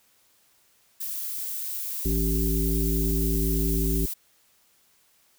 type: noise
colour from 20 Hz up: violet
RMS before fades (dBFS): -32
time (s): 1-4.14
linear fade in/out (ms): 10
type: harmonic tone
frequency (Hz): 55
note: A1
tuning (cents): 0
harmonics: 1 / 3 / 5 / 7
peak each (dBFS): -24 / -29 / -31 / -32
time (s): 2.05-4.06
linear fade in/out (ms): 5
effects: white hiss -63 dBFS RMS until 5.38 s